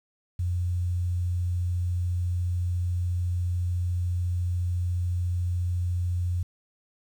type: tone with quantisation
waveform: sine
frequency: 88.6 Hz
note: F2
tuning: 25 cents sharp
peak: -24 dBFS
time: 0.39-6.43 s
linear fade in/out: 5 ms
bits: 9
effects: none